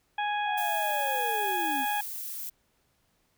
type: harmonic tone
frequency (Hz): 830.6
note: G#5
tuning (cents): 0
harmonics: 1 / 2 / 3 / 4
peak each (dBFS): -28 / -34 / -38 / -40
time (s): 0.18-2.01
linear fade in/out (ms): 5
type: linear sweep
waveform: sine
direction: down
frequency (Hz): 785 to 246.9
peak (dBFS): -34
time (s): 0.44-1.86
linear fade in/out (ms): 50
type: noise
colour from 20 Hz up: violet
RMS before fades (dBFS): -37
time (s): 0.57-2.5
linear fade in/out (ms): 10
effects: pink hiss -71 dBFS RMS until 3.37 s